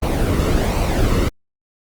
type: noise with flanger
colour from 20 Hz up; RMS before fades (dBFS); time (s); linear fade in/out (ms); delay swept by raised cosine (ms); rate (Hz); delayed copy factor
brown; -17; 0.02-1.29; 10; 0.57 to 1.26; 1.3; -0.5
effects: Opus 24 kbps